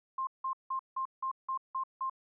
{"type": "tone bursts", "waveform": "sine", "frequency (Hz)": 1057, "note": "C6", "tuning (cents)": 17, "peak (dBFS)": -31, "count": 8, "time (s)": [0.18, 2.098], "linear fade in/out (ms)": 5, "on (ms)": 91, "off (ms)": 170, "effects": []}